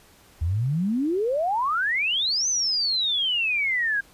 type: exponential two-way sweep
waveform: sine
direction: up then down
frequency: 75.9 to 6272 to 1596 Hz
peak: -21 dBFS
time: 0.41-4.01 s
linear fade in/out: 10 ms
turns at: 2.48 s
effects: pink hiss -54 dBFS RMS until 4.13 s + resampled to 32000 Hz